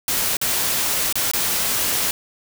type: noise with dropouts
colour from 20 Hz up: white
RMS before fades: -21 dBFS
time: 0.08-2.11 s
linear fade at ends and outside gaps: 1 ms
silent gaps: 0.369-0.414 / 1.126-1.155 / 1.314-1.335 s
effects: none